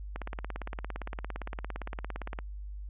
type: click train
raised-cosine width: 0.5 ms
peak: -22 dBFS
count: 40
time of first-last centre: 0.16-2.389 s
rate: 17.5 Hz
effects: added 50 Hz sine -38 dBFS peak until 2.89 s + resampled to 8000 Hz